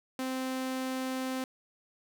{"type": "tone", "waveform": "sawtooth", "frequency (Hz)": 260, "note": "C4", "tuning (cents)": -11, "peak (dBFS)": -28, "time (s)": [0.19, 1.44], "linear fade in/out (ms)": 2, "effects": []}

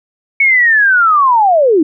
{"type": "linear sweep", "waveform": "sine", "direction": "down", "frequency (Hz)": [2231, 290], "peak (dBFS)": -6, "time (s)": [0.4, 1.83], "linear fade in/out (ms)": 5, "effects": []}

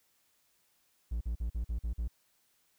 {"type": "tone bursts", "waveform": "triangle", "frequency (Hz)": 57.4, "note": "A#1", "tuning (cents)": -26, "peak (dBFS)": -29, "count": 7, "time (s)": [1.11, 2.08], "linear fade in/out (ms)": 10, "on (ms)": 100, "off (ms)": 45, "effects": ["white hiss -72 dBFS RMS until 2.78 s"]}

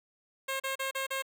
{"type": "tone bursts", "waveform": "10% pulse", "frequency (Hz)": 536, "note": "C5", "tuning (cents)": 42, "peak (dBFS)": -23, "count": 5, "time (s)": [0.48, 1.224], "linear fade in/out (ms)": 10, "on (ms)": 120, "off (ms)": 36, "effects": []}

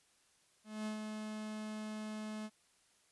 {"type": "tone with ADSR envelope", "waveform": "45% pulse", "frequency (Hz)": 214.8, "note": "A3", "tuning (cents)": -41, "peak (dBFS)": -37, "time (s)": [0.64, 2.5], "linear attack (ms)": 220, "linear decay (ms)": 110, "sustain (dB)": -4, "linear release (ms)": 47, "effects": ["white hiss -71 dBFS RMS until 3.11 s", "resampled to 24000 Hz"]}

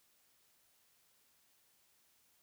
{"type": "silence", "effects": ["white hiss -72 dBFS RMS until 2.42 s"]}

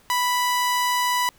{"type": "tone", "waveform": "sawtooth", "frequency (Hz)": 987.8, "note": "B5", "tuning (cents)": 0, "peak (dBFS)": -16, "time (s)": [0.1, 1.29], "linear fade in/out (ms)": 0, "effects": ["pink hiss -56 dBFS RMS until 1.38 s"]}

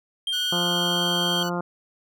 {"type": "tone", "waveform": "triangle", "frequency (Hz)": 3185, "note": "G7", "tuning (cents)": 27, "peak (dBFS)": -22, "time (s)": [0.27, 1.43], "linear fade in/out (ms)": 2}
{"type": "tone with pitch glide", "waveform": "15% pulse", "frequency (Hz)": [1474, 1484.3], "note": ["F#6", "F#6"], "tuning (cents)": [-7, 5], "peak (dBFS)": -24, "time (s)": [0.32, 1.5], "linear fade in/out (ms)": 20, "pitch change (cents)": 12, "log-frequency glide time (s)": [0.9, 1.03]}
{"type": "harmonic tone", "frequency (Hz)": 175.1, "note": "F3", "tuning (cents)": 5, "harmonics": [1, 2, 3, 4, 5, 6, 7, 8], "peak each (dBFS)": [-28, -31, -33, -34, -35, -36, -36, -37], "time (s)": [0.52, 1.61], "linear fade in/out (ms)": 5}
{"effects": []}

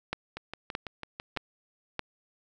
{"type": "two click trains", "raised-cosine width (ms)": 0.3, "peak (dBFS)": [-14, -21], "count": [4, 7], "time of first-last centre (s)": [[0.13, 1.993], [0.37, 1.365]], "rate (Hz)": [1.61, 6.03], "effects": []}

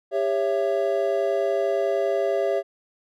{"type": "chord", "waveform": "triangle", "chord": "C# diminished", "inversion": "second", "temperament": "just", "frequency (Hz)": [399.1, 554.4, 665.2], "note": ["G4", "C#5", "E5"], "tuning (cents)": [31, 0, 16], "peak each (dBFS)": -23, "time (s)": [0.11, 2.63], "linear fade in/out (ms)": 50, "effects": []}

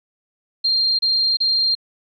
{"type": "tone bursts", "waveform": "sine", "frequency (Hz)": 4191, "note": "C8", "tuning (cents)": 2, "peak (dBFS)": -15, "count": 3, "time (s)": [0.64, 1.752], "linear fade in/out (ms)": 10, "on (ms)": 350, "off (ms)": 31, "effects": []}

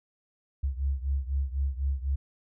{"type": "beating tone pair", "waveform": "sine", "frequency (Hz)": [67.1, 71.1], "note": ["C2", "C#2"], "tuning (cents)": [44, 45], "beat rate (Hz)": 4, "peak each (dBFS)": [-28, -31], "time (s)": [0.63, 2.16], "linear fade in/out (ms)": 10, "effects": []}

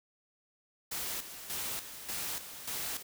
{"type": "noise with tremolo", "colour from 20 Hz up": "white", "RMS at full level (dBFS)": -37, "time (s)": [0.91, 3.03], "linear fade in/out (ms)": 10, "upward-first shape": "square", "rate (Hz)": 1.7, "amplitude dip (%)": 65, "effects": []}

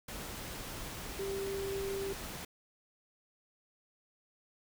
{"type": "tone in noise", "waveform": "sine", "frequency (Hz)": 392.2, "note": "G4", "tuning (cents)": 1, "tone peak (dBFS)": -35, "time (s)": [1.19, 2.13], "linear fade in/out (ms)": 5, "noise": "pink", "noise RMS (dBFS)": -43, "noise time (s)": [0.08, 2.45], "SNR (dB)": 5, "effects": []}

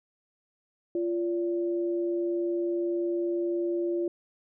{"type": "tone pair together", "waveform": "sine", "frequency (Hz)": [345.7, 576], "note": ["F4", "D5"], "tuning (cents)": [-18, -34], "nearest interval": "major sixth", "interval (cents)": 884, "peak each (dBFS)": [-26, -36], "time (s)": [0.95, 4.08], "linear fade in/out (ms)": 2, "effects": []}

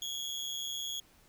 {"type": "tone with amplitude modulation", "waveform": "30% pulse", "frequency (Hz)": 3322, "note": "G#7", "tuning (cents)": 0, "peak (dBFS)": -29, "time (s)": [0.02, 1], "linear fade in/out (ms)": 2, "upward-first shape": "sine", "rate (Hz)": 140, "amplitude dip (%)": 80, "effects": ["pink hiss -63 dBFS RMS until 1.28 s"]}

